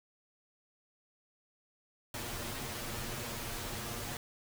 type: noise with comb filter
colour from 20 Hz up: pink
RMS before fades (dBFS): -40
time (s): 2.14-4.17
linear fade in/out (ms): 2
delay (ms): 8.5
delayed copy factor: +0.7
effects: none